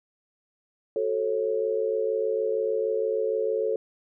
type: tone cluster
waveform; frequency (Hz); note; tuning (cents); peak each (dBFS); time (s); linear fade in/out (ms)
sine; 374.3 / 440.8 / 545; F#4 / A4 / C#5; +20 / +3 / -29; -32 / -25 / -29; 0.96-3.76; 2
effects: none